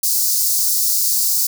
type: high-pass noise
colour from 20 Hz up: white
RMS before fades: -17 dBFS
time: 0.03-1.47 s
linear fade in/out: 5 ms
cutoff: 4500 Hz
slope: 48 dB/octave
effects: none